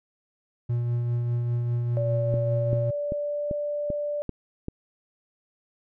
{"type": "tone with tremolo", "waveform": "triangle", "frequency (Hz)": 119.7, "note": "A#2", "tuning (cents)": 46, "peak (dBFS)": -20, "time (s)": [0.69, 2.91], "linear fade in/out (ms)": 10, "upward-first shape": "triangle", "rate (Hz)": 5, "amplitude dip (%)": 30}
{"type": "tone with pitch glide", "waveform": "sine", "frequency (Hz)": [577, 587.1], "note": ["D5", "D5"], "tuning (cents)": [-31, -1], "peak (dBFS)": -26, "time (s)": [1.97, 4.22], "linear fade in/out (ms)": 0, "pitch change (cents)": 30, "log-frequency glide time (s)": [2.48, 3.5]}
{"type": "click train", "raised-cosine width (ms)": 3, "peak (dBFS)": -18, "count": 7, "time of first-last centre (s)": [2.34, 4.684], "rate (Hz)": 2.56}
{"effects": []}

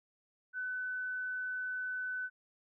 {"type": "tone", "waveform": "sine", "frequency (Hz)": 1505, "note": "F#6", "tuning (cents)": 29, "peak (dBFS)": -35, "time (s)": [0.53, 2.3], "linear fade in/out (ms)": 50, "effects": []}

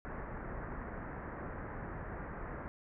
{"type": "low-pass noise", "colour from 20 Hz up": "pink", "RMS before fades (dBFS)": -43, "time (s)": [0.05, 2.68], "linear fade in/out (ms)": 0, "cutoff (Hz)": 1900, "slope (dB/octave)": 48, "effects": []}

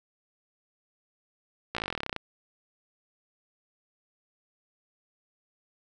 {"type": "slowing click train", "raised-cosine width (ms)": 0.3, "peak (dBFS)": -15, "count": 18, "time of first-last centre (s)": [1.75, 2.163], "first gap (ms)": 16, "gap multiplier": 1.05, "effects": []}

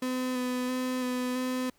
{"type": "tone with vibrato", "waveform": "35% pulse", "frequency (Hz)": 252.7, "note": "B3", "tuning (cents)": 40, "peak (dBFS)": -27, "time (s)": [0.02, 1.7], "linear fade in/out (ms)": 5, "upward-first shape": "square", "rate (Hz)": 1.5, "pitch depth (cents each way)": 14, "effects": ["pink hiss -66 dBFS RMS until 1.78 s"]}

